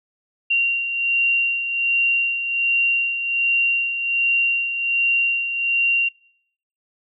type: beating tone pair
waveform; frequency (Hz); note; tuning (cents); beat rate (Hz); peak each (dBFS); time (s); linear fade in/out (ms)
sine; 2761 / 2762.3; F7 / F7; -20 / -20; 1.3; -26 / -18; 0.5-6.09; 10
effects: noise-tail reverb RT60 0.7 s tail -25 dB re dry